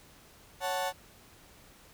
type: chord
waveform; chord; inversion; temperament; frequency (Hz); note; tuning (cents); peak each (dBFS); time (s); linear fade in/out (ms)
35% pulse; F# minor; second; equal; 554.4 / 740 / 880; C#5 / F#5 / A5; 0 / 0 / 0; -33; 0.6-0.93; 50
effects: pink hiss -57 dBFS RMS until 1.93 s

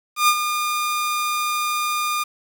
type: tone with ADSR envelope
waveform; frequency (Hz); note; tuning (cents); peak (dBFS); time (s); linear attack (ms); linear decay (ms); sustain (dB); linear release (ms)
sawtooth; 1211; D#6; -47; -8; 0.16-2.24; 120; 61; -9; 12
effects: 7-bit

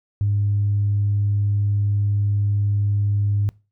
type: tone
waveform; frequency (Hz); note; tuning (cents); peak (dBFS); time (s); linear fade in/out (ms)
sine; 102.1; G#2; -29; -16; 0.21-3.49; 0
effects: noise-tail reverb RT60 0.3 s tail -24 dB re dry + tanh soft clip ceiling -12 dBFS

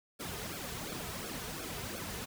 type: noise with flanger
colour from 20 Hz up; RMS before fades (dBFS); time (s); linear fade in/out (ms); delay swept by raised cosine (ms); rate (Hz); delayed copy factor
pink; -41; 0.19-2.26; 20; 1 to 3.7; 2.8; -0.8
effects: none

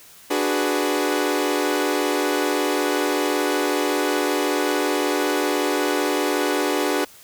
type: chord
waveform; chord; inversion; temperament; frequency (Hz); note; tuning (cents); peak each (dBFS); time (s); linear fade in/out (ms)
sawtooth; G# half-diminished seventh; second; equal; 293.7 / 370 / 415.3 / 493.9; D4 / F#4 / G#4 / B4; 0 / 0 / 0 / 0; -20 / -21 / -22 / -23; 0.3-7.05; 10
effects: white hiss -47 dBFS RMS until 7.23 s

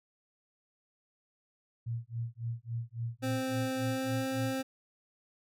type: tone with tremolo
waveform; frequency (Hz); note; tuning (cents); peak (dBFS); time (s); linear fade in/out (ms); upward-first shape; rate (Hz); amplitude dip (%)
sine; 116.54; A#2; 0; -31; 1.86-4.61; 10; sine; 3.6; 100
type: tone with pitch glide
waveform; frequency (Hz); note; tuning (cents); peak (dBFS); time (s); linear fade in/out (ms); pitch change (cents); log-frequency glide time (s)
25% pulse; 261.6 to 264.5; C4 to C4; 0 to +19; -28; 3.22-4.63; 20; +19; 3.77-4.23
effects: none

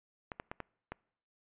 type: clicks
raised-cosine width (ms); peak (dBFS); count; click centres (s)
0.5; -24; 5; 0.318 / 0.399 / 0.515 / 0.603 / 0.92
effects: noise-tail reverb RT60 0.7 s tail -26 dB re dry + resampled to 8000 Hz

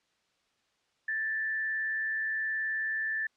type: tone with frequency modulation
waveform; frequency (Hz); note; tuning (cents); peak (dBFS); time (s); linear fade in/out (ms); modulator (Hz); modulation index
sine; 1760; A6; 0; -29; 1.08-3.27; 5; 98.9; 0.42
effects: white hiss -73 dBFS RMS until 3.36 s + low-pass 5000 Hz 12 dB/octave

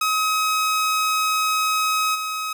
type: tone with level steps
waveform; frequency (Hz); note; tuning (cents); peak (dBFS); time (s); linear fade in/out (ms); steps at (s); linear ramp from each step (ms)
sawtooth; 1271; D#6; +36; -15 / -21; 0.01-2.53; 5; 2.14; 20
effects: none

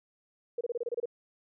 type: tone bursts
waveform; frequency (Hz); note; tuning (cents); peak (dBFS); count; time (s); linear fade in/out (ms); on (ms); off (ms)
sine; 475.5; A#4; +34; -29; 9; 0.58-1.057; 5; 29; 27
effects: none

